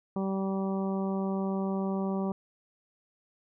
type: harmonic tone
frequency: 193.1 Hz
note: G3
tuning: 26 cents flat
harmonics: 1 / 2 / 3 / 4 / 5 / 6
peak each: -29 / -35 / -39 / -41 / -43 / -45 dBFS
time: 0.16-2.32 s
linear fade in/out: 2 ms
effects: none